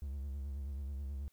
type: tone with vibrato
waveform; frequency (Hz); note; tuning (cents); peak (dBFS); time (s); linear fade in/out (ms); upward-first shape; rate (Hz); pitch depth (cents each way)
triangle; 69.3; C#2; 0; -36; 0.02-1.28; 0; sine; 9.3; 81
effects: white hiss -74 dBFS RMS until 1.32 s